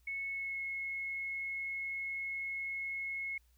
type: tone with pitch glide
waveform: sine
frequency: 2200 to 2176 Hz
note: C#7 to C#7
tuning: -14 to -33 cents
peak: -36 dBFS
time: 0.07-3.38 s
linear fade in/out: 5 ms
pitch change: -19 cents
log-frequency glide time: 0.3-0.61 s
effects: added 60 Hz sine -65 dBFS peak until 3.57 s + white hiss -75 dBFS RMS until 3.57 s